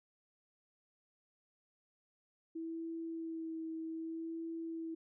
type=tone with vibrato; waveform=sine; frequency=326 Hz; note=E4; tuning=19 cents flat; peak=-39 dBFS; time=2.55-4.95 s; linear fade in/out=10 ms; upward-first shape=sine; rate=0.64 Hz; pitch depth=18 cents each way; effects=none